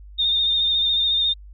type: tone with vibrato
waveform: sine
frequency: 3655 Hz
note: A#7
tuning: 35 cents flat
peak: -17 dBFS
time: 0.18-1.34 s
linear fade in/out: 20 ms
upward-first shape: sine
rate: 14 Hz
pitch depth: 32 cents each way
effects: added 50 Hz sine -39 dBFS peak until 1.53 s